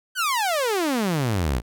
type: exponential sweep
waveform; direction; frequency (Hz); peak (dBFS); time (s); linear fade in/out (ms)
sawtooth; down; 1568 to 54.6; -17; 0.15-1.62; 50
effects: none